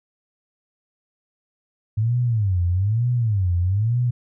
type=tone with vibrato; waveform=sine; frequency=103.7 Hz; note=G#2; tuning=2 cents flat; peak=-17 dBFS; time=1.97-4.11 s; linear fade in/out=10 ms; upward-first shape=sine; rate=1.1 Hz; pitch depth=300 cents each way; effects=none